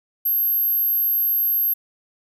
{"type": "tone", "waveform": "sine", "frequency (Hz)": 12544, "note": "G9", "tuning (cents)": 0, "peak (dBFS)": -17, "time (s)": [0.25, 1.74], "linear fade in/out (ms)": 10, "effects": []}